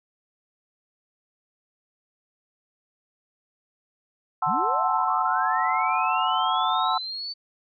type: chord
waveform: sine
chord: F# half-diminished seventh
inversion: none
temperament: equal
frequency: 740 / 880 / 1046.5 / 1318.5 Hz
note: F#5 / A5 / C6 / E6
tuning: 0 / 0 / 0 / 0 cents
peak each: -27 / -27 / -26 / -26 dBFS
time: 4.42-6.98 s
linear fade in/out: 5 ms
type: linear sweep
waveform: sine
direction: up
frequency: 123.47 to 4558 Hz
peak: -30 dBFS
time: 4.46-7.34 s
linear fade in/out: 20 ms
effects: none